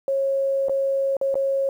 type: tone with dropouts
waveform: sine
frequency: 545 Hz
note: C#5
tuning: 29 cents flat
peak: -19 dBFS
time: 0.08-1.69 s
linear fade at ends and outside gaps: 1 ms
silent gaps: 0.685-0.695 / 1.168-1.213 / 1.343-1.354 s
effects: 9-bit